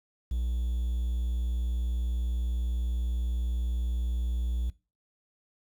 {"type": "tone with quantisation", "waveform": "triangle", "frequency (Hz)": 60, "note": "B1", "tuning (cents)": -49, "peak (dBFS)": -25, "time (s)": [0.31, 4.7], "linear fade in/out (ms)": 5, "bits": 9, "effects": ["noise-tail reverb RT60 0.3 s tail -20 dB re dry"]}